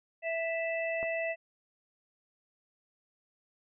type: harmonic tone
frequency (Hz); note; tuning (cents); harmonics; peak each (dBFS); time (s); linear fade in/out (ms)
659.3; E5; 0; 1 / 3 / 4; -32 / -37 / -38; 0.22-1.36; 50
type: clicks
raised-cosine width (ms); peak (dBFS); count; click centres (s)
1; -28 / -37; 2; 1.029 / 1.039
effects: none